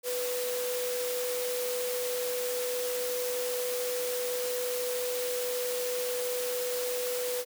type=tone in noise; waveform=sine; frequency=495.2 Hz; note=B4; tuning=5 cents sharp; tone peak=-30 dBFS; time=0.03-7.45 s; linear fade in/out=50 ms; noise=white; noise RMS=-36 dBFS; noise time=0.03-7.45 s; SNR=+3 dB; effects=high-pass 300 Hz 12 dB/octave